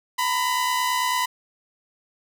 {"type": "tone pair together", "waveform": "sawtooth", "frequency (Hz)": [932.3, 1001.4], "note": ["A#5", "B5"], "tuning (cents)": [0, 24], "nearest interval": "minor second", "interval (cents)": 124, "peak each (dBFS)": [-25, -18], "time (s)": [0.18, 1.26], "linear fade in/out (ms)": 10, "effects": []}